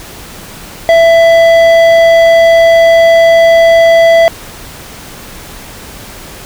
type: tone with tanh clipping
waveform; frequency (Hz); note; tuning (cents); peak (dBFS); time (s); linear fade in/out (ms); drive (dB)
sine; 665; E5; +15; -4; 0.89-4.28; 0; 12
effects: pink hiss -29 dBFS RMS until 6.45 s